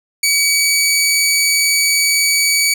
15% pulse tone, 2271 Hz, C#7, 41 cents sharp, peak -5 dBFS, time 0.23-2.74 s, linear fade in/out 5 ms, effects none

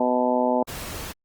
harmonic tone, 124.8 Hz, B2, 19 cents sharp, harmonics 2 / 3 / 4 / 5 / 6 / 7 / 8, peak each -24 / -31 / -26 / -24 / -32 / -25 / -36 dBFS, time 0-0.63 s, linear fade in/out 5 ms
pink noise, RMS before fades -34 dBFS, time 0.67-1.13 s, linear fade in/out 20 ms
effects Opus 24 kbps

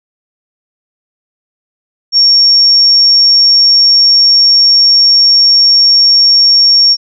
sine tone, 5520 Hz, F8, 21 cents flat, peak -3 dBFS, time 2.12-6.97 s, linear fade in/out 50 ms, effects none

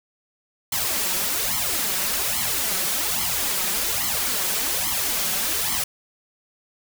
white noise with flanger, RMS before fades -24 dBFS, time 0.72-5.84 s, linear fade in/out 5 ms, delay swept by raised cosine 0.94 to 5.44 ms, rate 1.2 Hz, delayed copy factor +0.85, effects none

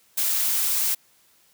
blue noise, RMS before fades -23 dBFS, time 0.17-0.95 s, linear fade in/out 10 ms, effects white hiss -60 dBFS RMS until 1.53 s + high-pass 60 Hz 12 dB/octave

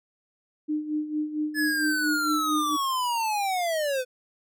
sine tone with tremolo, 303.6 Hz, D#4, 42 cents flat, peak -23 dBFS, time 0.68-2.77 s, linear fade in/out 20 ms, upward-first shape sine, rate 4.4 Hz, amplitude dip 70%
square linear sweep, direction down, 1725 to 493.9 Hz, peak -25 dBFS, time 1.54-4.05 s, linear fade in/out 50 ms
effects none

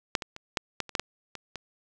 clicks, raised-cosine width 0.2 ms, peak -6 / -17 / -23 / -8 / -11 / -25 / -9 / -10 / -21 / -19 dBFS, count 10, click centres 0.152 / 0.222 / 0.364 / 0.572 / 0.803 / 0.893 / 0.952 / 0.996 / 1.353 / 1.557 s, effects none

